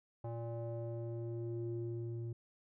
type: tone with low-pass filter sweep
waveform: square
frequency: 116.54 Hz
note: A#2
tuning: in tune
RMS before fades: -41 dBFS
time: 0.24-2.33 s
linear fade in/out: 5 ms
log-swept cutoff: 740 to 260 Hz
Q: 3.4
effects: none